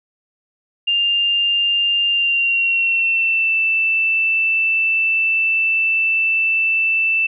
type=tone with pitch glide; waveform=sine; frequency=2800 to 2655 Hz; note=F7 to E7; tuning=+4 to +12 cents; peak=-14 dBFS; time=0.87-7.27 s; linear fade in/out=10 ms; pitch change=-92 cents; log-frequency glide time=2.09-3.56 s; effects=none